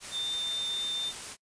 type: tone in noise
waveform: sine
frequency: 3598 Hz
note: A7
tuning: 38 cents sharp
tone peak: -30 dBFS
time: 0.11-1.13 s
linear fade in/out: 50 ms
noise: white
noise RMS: -40 dBFS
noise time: 0-1.37 s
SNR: +7 dB
effects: noise-tail reverb RT60 0.1 s tail -26 dB re dry + resampled to 22050 Hz